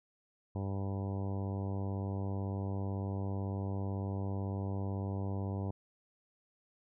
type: harmonic tone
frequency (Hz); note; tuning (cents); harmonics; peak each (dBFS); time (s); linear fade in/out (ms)
98; G2; 0; 1 / 2 / 3 / 4 / 5 / 6 / 7 / 8 / 9 / 10; -35 / -41 / -45 / -47 / -49 / -51 / -52 / -53 / -54 / -55; 0.55-5.71; 5
effects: none